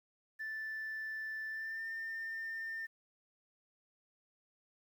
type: tone with pitch glide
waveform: sine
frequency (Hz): 1760 to 1804.3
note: A6 to A6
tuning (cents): 0 to +43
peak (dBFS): -37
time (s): 0.39-2.87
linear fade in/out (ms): 20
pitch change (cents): +43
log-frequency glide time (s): 1.49-1.87
effects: tanh soft clip ceiling -36 dBFS + 11-bit